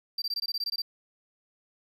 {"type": "tone bursts", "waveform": "triangle", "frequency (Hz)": 4699, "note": "D8", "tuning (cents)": 0, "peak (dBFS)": -27, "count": 11, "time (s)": [0.18, 0.82], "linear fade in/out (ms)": 5, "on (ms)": 40, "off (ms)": 20, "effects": []}